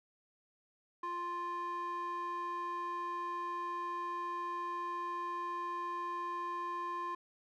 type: tone with band-pass filter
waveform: square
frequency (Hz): 349.2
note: F4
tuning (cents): 0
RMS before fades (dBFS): -39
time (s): 1.03-7.15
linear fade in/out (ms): 5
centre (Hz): 1100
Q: 3.4
effects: none